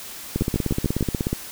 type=two click trains; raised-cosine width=3 ms; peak=-9 / -9 dBFS; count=17 / 5; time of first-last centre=0.36-1.33 / 0.41-1.009 s; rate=16.5 / 6.68 Hz; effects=white hiss -37 dBFS RMS until 1.51 s